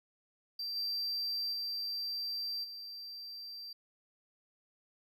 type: tone with level steps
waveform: triangle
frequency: 4699 Hz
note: D8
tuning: in tune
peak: -35 / -32 / -34 / -42 dBFS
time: 0.59-3.73 s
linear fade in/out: 5 ms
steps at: 0.75 / 1.52 / 2.63 s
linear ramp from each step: 20 ms
effects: none